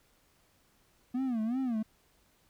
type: tone with vibrato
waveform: triangle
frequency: 240.3 Hz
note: B3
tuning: 47 cents flat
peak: -27 dBFS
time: 1.14-1.83 s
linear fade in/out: 10 ms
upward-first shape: sine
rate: 2.7 Hz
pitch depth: 180 cents each way
effects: pink hiss -68 dBFS RMS until 2.49 s